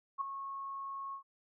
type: tone with ADSR envelope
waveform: sine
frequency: 1095 Hz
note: C#6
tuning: 22 cents flat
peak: -29 dBFS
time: 0.18-1.23 s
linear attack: 32 ms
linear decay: 4 ms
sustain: -10 dB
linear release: 96 ms
effects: none